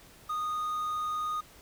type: tone with quantisation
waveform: triangle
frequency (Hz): 1235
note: D#6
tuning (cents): -13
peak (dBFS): -28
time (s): 0.29-1.41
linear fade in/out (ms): 10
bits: 9
effects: pink hiss -55 dBFS RMS until 1.61 s